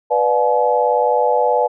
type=chord; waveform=sine; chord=B diminished seventh; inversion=none; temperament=just; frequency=493.9 / 592.7 / 711.2 / 853.4 Hz; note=B4 / D5 / F5 / Ab5; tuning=0 / +16 / +31 / +47 cents; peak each=-17 / -19 / -21 / -17 dBFS; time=0.1-1.68 s; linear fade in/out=20 ms; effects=none